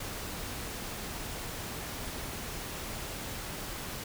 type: noise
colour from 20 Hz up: pink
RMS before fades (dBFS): -39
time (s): 0-4.04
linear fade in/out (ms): 5
effects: none